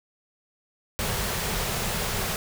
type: band-stop noise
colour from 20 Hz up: pink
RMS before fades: -28 dBFS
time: 0.99-2.36 s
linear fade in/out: 0 ms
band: 240 to 350 Hz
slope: 96 dB/octave
effects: none